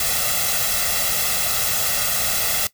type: noise with comb filter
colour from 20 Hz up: white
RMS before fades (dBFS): -21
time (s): 0-2.67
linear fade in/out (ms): 2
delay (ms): 1.5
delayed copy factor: +0.8
effects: noise-tail reverb RT60 0.1 s tail -17 dB re dry